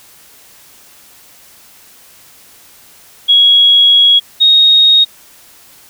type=tone pair in turn; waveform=sine; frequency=3322 / 3739 Hz; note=G#7 / A#7; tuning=0 / +4 cents; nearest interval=major second; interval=204 cents; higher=second; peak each=-4 dBFS; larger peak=neither; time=3.28-4.2 / 4.4-5.05 s; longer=first; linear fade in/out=20 ms; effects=white hiss -42 dBFS RMS until 5.89 s